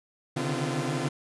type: tone cluster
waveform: sawtooth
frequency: 132.8 / 144.2 / 151.3 / 254.7 / 343.8 Hz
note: C3 / D3 / D#3 / C4 / F4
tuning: +26 / -31 / -48 / -46 / -27 cents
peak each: -30 dBFS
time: 0.36-1.09 s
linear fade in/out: 10 ms
effects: resampled to 24000 Hz